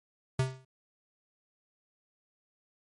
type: tone with exponential decay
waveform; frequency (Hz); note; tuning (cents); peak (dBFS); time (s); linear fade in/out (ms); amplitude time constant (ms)
square; 130.81; C3; 0; -23; 0.39-0.65; 5; 56
effects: MP3 48 kbps